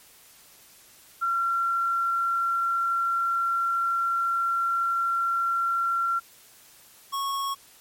sine / square tone pair in turn, 1367 / 1102 Hz, F6 / C#6, -37 / -11 cents, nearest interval major third, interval 374 cents, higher first, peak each -22 / -27 dBFS, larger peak first, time 1.21-6.2 / 7.12-7.55 s, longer first, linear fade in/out 20 ms, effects white hiss -53 dBFS RMS until 7.8 s + MP3 64 kbps

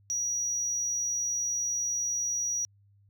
sine tone, 5790 Hz, F#8, 38 cents flat, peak -26 dBFS, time 0.1-2.65 s, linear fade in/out 0 ms, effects tanh soft clip ceiling -25 dBFS + added 100 Hz sine -59 dBFS peak until 3.09 s

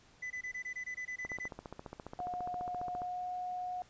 triangle tone bursts, 2002 Hz, B6, 23 cents sharp, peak -36 dBFS, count 12, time 0.22-1.482 s, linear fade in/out 10 ms, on 85 ms, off 22 ms
click train, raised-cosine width 1 ms, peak -29 dBFS, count 27, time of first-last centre 1.25-3.019 s, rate 14.7 Hz
sine tone with pitch glide, 720 to 725.8 Hz, F#5 to F#5, -47 to -34 cents, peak -36 dBFS, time 2.19-3.82 s, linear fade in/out 0 ms, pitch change +13 cents, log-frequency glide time 2.99-3.3 s
effects pink hiss -63 dBFS RMS until 3.89 s + resampled to 16000 Hz

